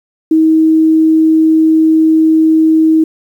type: tone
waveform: sine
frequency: 318 Hz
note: D#4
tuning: 38 cents sharp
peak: -5 dBFS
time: 0.31-3.04 s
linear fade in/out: 5 ms
effects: 7-bit